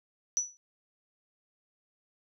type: tone with exponential decay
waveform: sine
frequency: 5920 Hz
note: F#8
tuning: in tune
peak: -22 dBFS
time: 0.37-0.57 s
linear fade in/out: 0 ms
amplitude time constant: 42 ms
effects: none